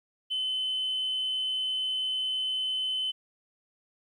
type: tone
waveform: sine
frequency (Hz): 3043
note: F#7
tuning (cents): +48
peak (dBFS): -26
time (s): 0.3-3.12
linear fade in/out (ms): 20
effects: tanh soft clip ceiling -24 dBFS + 11-bit